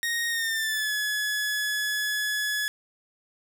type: tone with pitch glide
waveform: sawtooth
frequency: 1864.7 to 1700.1 Hz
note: A#6 to G#6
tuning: 0 to +40 cents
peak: -22 dBFS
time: 0.03-2.68 s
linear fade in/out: 0 ms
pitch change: -160 cents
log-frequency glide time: 0.29-0.93 s
effects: 9-bit